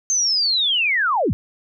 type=linear sweep; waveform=sine; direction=down; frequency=6350 to 51.91 Hz; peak=-16 dBFS; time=0.1-1.33 s; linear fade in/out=0 ms; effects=none